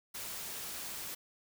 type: noise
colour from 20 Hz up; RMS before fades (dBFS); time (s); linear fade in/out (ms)
white; -42; 0.14-1.15; 10
effects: none